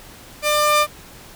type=tone pair together; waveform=sawtooth; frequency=598 / 1194.6 Hz; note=D5 / D6; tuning=+31 / +29 cents; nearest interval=octave; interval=1198 cents; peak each=-14 dBFS; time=0.42-0.87 s; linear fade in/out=50 ms; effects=pink hiss -42 dBFS RMS until 1.35 s